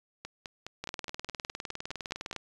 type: two click trains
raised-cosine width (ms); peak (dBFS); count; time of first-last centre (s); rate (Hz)
0.2; -22 / -19; 11 / 31; 0.25-2.329 / 0.84-2.363; 4.81 / 19.7
effects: resampled to 24000 Hz